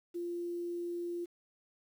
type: tone with quantisation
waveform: sine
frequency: 346.7 Hz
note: F4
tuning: 13 cents flat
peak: -35 dBFS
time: 0.14-1.26 s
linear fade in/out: 20 ms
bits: 10
effects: none